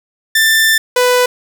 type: tone pair in turn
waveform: sawtooth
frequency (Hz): 1778 / 496.6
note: A6 / B4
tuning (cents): +18 / +9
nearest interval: octave + minor seventh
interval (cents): 2209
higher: first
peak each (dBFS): -5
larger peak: neither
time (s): 0.35-0.78 / 0.96-1.26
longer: first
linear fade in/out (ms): 5
effects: none